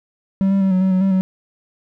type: tone with pitch steps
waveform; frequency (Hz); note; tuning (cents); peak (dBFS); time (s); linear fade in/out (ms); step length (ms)
triangle; 193.1 / 196 / 192 / 185.1 / 189.5 / 185.7 / 193.5 / 187.7; G3 / G3 / G3 / F#3 / F#3 / F#3 / G3 / F#3; -26 / 0 / -36 / +1 / +42 / +7 / -22 / +25; -11; 0.41-1.21; 0; 100
effects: none